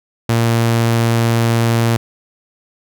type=tone; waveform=sawtooth; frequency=115.8 Hz; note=A#2; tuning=11 cents flat; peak=-8 dBFS; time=0.29-1.97 s; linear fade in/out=5 ms; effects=none